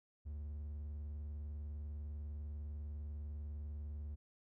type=tone with vibrato; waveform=triangle; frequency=73.5 Hz; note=D2; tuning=2 cents sharp; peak=-40 dBFS; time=0.25-4.16 s; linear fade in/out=20 ms; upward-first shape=sine; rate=20 Hz; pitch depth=130 cents each way; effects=none